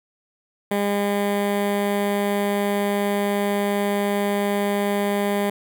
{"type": "tone with notch filter", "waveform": "15% pulse", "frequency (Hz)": 202.7, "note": "G#3", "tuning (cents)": -42, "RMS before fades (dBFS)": -22, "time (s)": [0.71, 5.5], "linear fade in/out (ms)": 5, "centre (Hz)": 5500, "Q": 0.84, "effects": []}